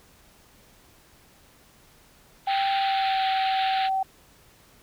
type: band-pass noise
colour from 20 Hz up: white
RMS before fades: -32 dBFS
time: 2.46-3.9 s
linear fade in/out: 50 ms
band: 1300 to 4200 Hz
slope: 96 dB/octave
type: tone with pitch glide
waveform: sine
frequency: 784 to 767.4 Hz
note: G5 to G5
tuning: 0 to -37 cents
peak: -22 dBFS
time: 2.47-4.03 s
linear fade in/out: 5 ms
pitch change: -37 cents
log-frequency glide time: 2.75-3.22 s
effects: pink hiss -56 dBFS RMS until 4.82 s